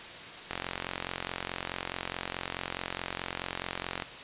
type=click train; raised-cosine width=0.3 ms; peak=-16 dBFS; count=158; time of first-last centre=0.51-4.022 s; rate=44.7 Hz; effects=white hiss -43 dBFS RMS until 4.23 s + resampled to 8000 Hz